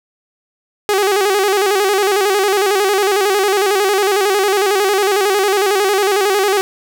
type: tone with vibrato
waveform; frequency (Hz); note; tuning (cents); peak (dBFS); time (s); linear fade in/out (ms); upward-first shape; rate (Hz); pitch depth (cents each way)
sawtooth; 397.8; G4; +25; -8; 0.89-6.61; 0; square; 11; 74
effects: none